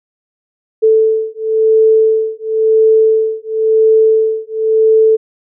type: beating tone pair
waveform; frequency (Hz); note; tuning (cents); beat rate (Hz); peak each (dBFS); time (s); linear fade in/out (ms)
sine; 440 / 440.96; A4 / A4; 0 / +4; 0.96; -11; 0.82-5.17; 20
effects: none